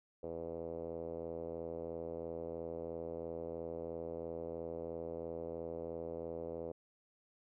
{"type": "tone with low-pass filter", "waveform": "5% pulse", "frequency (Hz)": 83, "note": "E2", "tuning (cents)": 12, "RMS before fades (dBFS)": -43, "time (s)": [0.23, 6.72], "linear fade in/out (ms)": 5, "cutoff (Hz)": 500, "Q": 3.8, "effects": []}